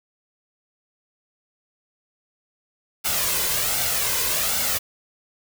white noise with flanger, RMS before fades -23 dBFS, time 3.04-4.79 s, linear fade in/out 20 ms, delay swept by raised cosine 1.4 to 2.01 ms, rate 1.3 Hz, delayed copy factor +0.55, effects none

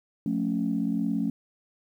sine chord, F augmented, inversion none, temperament equal with one note detuned, 177.77 / 220 / 277.2 Hz, F3 / A3 / C#4, +31 / 0 / 0 cents, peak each -30 / -27 / -28 dBFS, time 0.26-1.3 s, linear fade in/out 2 ms, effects tanh soft clip ceiling -16 dBFS + 10-bit

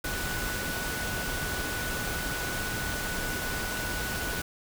sine tone in noise, 1480 Hz, F#6, in tune, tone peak -35 dBFS, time 0.04-4.42 s, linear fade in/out 5 ms, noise pink, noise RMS -33 dBFS, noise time 0.04-4.42 s, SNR -5 dB, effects none

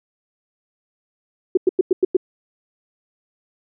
sine tone bursts, 370 Hz, F#4, in tune, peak -10 dBFS, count 6, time 1.55-2.168 s, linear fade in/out 5 ms, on 23 ms, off 96 ms, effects none

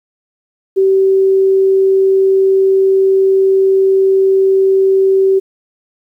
sine tone, 384.9 Hz, G4, 32 cents flat, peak -7 dBFS, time 0.76-5.4 s, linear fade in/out 20 ms, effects 8-bit

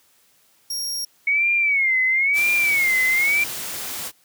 sawtooth tone, 5588 Hz, F8, in tune, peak -22 dBFS, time 0.7-1.05 s, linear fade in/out 5 ms
sine tone with vibrato, 2208 Hz, C#7, 7 cents flat, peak -16 dBFS, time 1.27-3.44 s, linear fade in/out 5 ms, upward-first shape sine, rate 1 Hz, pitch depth 140 cents each way
white noise, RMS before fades -30 dBFS, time 2.33-4.12 s, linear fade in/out 50 ms
effects white hiss -59 dBFS RMS until 4.24 s + high-pass 80 Hz 12 dB/octave

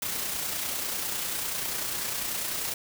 white noise with amplitude modulation, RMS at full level -30 dBFS, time 0.02-2.74 s, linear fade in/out 2 ms, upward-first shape sine, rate 30.1 Hz, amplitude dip 35%, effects none

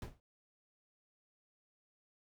brown noise with exponential decay, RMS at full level -37 dBFS, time 0.02-0.2 s, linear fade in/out 1 ms, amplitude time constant 39 ms, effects none

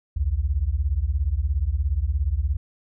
sine beating tone pair, 61.74 / 78.74 Hz, B1 / D#2, 0 / +21 cents, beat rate 17 Hz, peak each -23 dBFS, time 0.16-2.57 s, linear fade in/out 10 ms, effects none

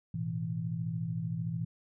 sine chord, A suspended second, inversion none, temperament equal, 110 / 123.47 / 164.81 Hz, A2 / B2 / E3, 0 / 0 / 0 cents, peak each -38 / -38 / -34 dBFS, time 0.14-1.65 s, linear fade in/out 5 ms, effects none

